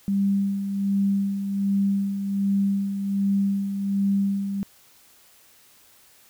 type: tone with tremolo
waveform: sine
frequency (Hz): 198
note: G3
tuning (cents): +18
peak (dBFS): -18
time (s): 0.08-4.63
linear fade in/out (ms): 0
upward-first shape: sine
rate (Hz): 1.3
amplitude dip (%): 55
effects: white hiss -55 dBFS RMS until 6.29 s